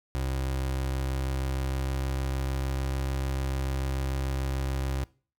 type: tone with pitch glide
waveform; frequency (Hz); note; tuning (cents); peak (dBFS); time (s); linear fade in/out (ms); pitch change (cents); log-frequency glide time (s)
30% pulse; 66.2 to 66.85; C2 to C2; +21 to +38; -25; 0.15-5.04; 0; +17; 0.77-3.24
effects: noise-tail reverb RT60 0.4 s tail -22 dB re dry